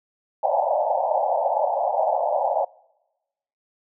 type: band-pass noise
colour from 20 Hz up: pink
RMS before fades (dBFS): -22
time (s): 0.43-2.65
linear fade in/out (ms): 5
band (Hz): 550 to 900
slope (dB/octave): 96
effects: noise-tail reverb RT60 1.0 s tail -25 dB re dry